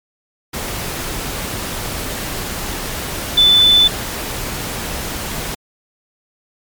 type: tone in noise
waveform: sine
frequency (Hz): 3506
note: A7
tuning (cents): -7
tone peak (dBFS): -7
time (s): 3.37-3.88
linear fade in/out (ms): 10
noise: pink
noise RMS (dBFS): -24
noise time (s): 0.53-5.55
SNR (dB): +14
effects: MP3 96 kbps